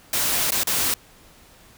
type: noise with dropouts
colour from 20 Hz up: white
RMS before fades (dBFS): -22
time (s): 0.13-0.94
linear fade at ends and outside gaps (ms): 2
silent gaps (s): 0.507-0.52 / 0.634-0.671
effects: pink hiss -51 dBFS RMS until 1.77 s